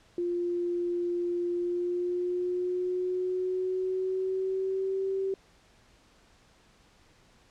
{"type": "tone with pitch glide", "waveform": "sine", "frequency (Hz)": [349.7, 385.8], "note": ["F4", "G4"], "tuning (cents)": [2, -28], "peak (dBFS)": -27, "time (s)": [0.18, 5.34], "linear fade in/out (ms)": 2, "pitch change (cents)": 170, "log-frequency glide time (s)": [1.53, 5.08], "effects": ["pink hiss -61 dBFS RMS until 7.5 s", "low-pass 7000 Hz 12 dB/octave"]}